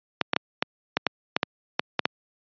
clicks, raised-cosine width 0.3 ms, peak -4 dBFS, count 11, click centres 0.213 / 0.334 / 0.364 / 0.625 / 0.97 / 1.067 / 1.365 / 1.431 / 1.795 / 1.993 / 2.055 s, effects high-pass 150 Hz 12 dB/octave + resampled to 11025 Hz

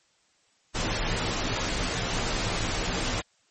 pink noise with comb filter, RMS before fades -28 dBFS, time 0.74-3.22 s, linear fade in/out 20 ms, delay 14 ms, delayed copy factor -1, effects white hiss -66 dBFS RMS until 3.5 s + MP3 32 kbps

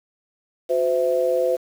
sine tone with amplitude modulation, 512 Hz, C5, 38 cents flat, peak -13 dBFS, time 0.69-1.57 s, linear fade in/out 20 ms, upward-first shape sine, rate 148 Hz, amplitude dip 95%, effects 7-bit

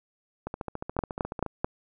two click trains, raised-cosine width 1 ms, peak -11 / -19 dBFS, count 4 / 15, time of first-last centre 0.99-1.645 / 0.47-1.463 s, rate 4.58 / 14.1 Hz, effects none

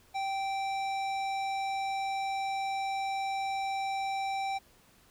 square tone with low-pass filter, 780 Hz, G5, 9 cents flat, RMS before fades -33 dBFS, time 0.14-4.59 s, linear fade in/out 20 ms, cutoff 5200 Hz, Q 0.77, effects pink hiss -62 dBFS RMS until 5.1 s

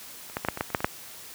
clicks, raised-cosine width 0.5 ms, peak -29 / -13 / -13 / -8 / -18 / -10 / -25 / -7 / -18 / -6 dBFS, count 10, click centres 0.299 / 0.369 / 0.449 / 0.486 / 0.574 / 0.609 / 0.703 / 0.748 / 0.805 / 0.845 s, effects white hiss -44 dBFS RMS until 1.34 s + high-pass 60 Hz 12 dB/octave

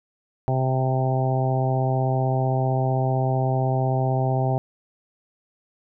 harmonic tone with a mistuned harmonic, 130.81 Hz, C3, in tune, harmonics 1 / 2 / 3 / 4 / 5 / 6 / 7, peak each -21 / -32 / -30 / -33 / -28 / -28 / -36 dBFS, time 0.48-4.58 s, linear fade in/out 0 ms, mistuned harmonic 7, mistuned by -20 cents, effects none

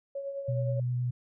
sine tone with tremolo, 554.4 Hz, C#5, in tune, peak -31 dBFS, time 0.15-0.8 s, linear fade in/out 5 ms, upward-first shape triangle, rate 9.6 Hz, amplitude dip 55%
sine tone with vibrato, 123.47 Hz, B2, in tune, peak -27 dBFS, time 0.48-1.11 s, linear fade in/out 10 ms, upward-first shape sine, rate 9.8 Hz, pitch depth 11 cents each way
effects none

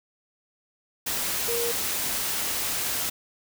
sine tone in noise, 470 Hz, A#4, 14 cents sharp, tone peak -27 dBFS, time 1.48-1.72 s, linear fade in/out 10 ms, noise white, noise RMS -28 dBFS, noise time 1.06-3.1 s, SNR -2 dB, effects none

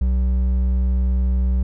triangle tone with hard clipping, 62.8 Hz, B1, 30 cents sharp, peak -17 dBFS, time 0.01-1.63 s, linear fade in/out 5 ms, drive 9 dB, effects none

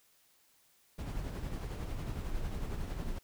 brown noise with tremolo, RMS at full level -36 dBFS, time 0.98-3.19 s, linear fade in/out 10 ms, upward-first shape sine, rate 11 Hz, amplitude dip 40%, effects white hiss -68 dBFS RMS until 3.23 s

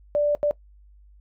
sine tone bursts at uneven times, 587.3 Hz, D5, in tune, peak -18 dBFS, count 2, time 0.15-0.35 / 0.43-0.51 s, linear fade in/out 0 ms, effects noise-tail reverb RT60 0.1 s tail -20 dB re dry + added 50 Hz sine -49 dBFS peak until 1.2 s

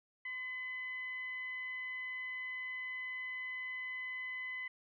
sine tone with frequency modulation, 2019 Hz, B6, 38 cents sharp, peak -39 dBFS, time 0.25-4.68 s, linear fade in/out 5 ms, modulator 982 Hz, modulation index 0.29, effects none

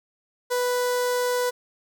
sawtooth tone with notch filter, 493.9 Hz, B4, in tune, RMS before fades -24 dBFS, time 0.5-1.51 s, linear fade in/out 20 ms, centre 2600 Hz, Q 1.6, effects none

